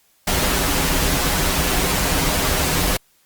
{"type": "noise with comb filter", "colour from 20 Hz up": "pink", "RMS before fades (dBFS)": -19, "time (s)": [0.27, 2.97], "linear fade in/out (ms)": 5, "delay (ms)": 9, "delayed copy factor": -0.65, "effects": ["white hiss -59 dBFS RMS until 3.25 s", "Opus 48 kbps"]}